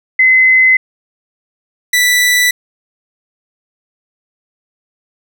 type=tone pair in turn; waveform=sine / sawtooth; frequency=2043 / 1973.4 Hz; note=C7 / B6; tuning=-42 / -2 cents; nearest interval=minor second; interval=60 cents; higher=first; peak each=-5 dBFS; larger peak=neither; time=0.19-0.77 / 1.93-2.51 s; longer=neither; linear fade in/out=5 ms; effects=none